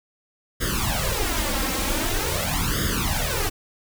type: noise with flanger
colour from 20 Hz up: pink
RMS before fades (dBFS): -24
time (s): 0.6-3.5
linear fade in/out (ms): 20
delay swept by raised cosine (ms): 0.59 to 3.79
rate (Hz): 0.45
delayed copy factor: +0.95
effects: none